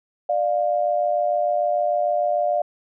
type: tone pair together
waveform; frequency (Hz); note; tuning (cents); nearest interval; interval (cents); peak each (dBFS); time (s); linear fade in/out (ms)
sine; 596 / 702.7; D5 / F5; +25 / +10; minor third; 285; -21; 0.29-2.62; 5
effects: none